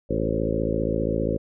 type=harmonic tone with a mistuned harmonic; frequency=55 Hz; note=A1; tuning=in tune; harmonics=1 / 2 / 3 / 4 / 5 / 6 / 7 / 8 / 9 / 10; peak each=-31 / -31 / -31 / -31 / -31 / -31 / -31 / -31 / -31 / -31 dBFS; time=0.09-1.38 s; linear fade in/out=20 ms; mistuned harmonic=9; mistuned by=+32 cents; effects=none